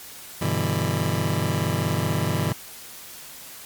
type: chord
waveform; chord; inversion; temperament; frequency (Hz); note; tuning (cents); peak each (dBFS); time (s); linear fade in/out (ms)
sawtooth; E minor seventh; first; just; 98.89 / 123.61 / 148.33 / 164.81; G2 / B2 / D3 / E3; +16 / +2 / +18 / 0; -23; 0.41-2.53; 10
effects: white hiss -41 dBFS RMS until 3.65 s + MP3 96 kbps